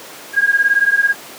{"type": "beating tone pair", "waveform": "sine", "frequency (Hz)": [1622, 1640], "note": ["G#6", "G#6"], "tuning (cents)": [-41, -22], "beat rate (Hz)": 18, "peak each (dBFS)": -14, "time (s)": [0.33, 1.15], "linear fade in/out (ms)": 50, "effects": ["pink hiss -34 dBFS RMS until 1.38 s", "high-pass 300 Hz 12 dB/octave"]}